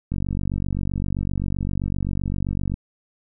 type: click train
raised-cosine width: 5 ms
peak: -13 dBFS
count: 126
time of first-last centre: 0.12-2.741 s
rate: 47.7 Hz
effects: none